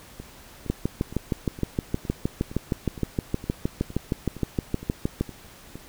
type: two click trains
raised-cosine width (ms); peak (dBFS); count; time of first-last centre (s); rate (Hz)
3; -24 / -10; 13 / 30; 0.2-5.756 / 0.7-5.21; 2.16 / 6.43
effects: pink hiss -48 dBFS RMS until 5.88 s